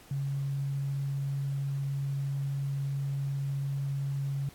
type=tone; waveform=sine; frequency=138.59 Hz; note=C#3; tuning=in tune; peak=-29 dBFS; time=0.11-4.49 s; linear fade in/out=2 ms; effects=pink hiss -55 dBFS RMS until 4.54 s + AAC 64 kbps